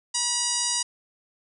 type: harmonic tone with a mistuned harmonic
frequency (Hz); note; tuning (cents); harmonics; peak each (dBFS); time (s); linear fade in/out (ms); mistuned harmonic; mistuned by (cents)
965; B5; -40; 1 / 2 / 3 / 4 / 5 / 6 / 7 / 8 / 9 / 10; -36 / -39 / -35 / -35 / -29 / -30 / -32 / -34 / -31 / -36; 0.14-0.83; 10; 4; -16
effects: none